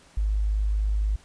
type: tone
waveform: sine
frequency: 51.91 Hz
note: G#1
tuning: in tune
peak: -21 dBFS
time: 0.17-1.16 s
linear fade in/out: 5 ms
effects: pink hiss -55 dBFS RMS until 1.24 s + resampled to 22050 Hz